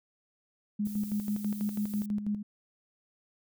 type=tone with tremolo; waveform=sine; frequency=207.7 Hz; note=G#3; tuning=in tune; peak=-27 dBFS; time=0.79-2.43 s; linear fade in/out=10 ms; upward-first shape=square; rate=6.1 Hz; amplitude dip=60%
type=noise; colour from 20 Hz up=violet; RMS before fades=-47 dBFS; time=0.85-2.06 s; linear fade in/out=5 ms
effects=none